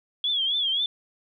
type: tone with vibrato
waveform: sine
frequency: 3322 Hz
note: G#7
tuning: in tune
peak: -22 dBFS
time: 0.24-0.86 s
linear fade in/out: 2 ms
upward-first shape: triangle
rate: 3.8 Hz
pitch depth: 130 cents each way
effects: none